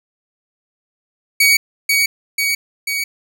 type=tone with echo; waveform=sawtooth; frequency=2252 Hz; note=C#7; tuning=27 cents sharp; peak=-6 dBFS; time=1.4-1.57 s; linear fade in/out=5 ms; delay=490 ms; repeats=3; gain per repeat=-3 dB; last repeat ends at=3.04 s; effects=none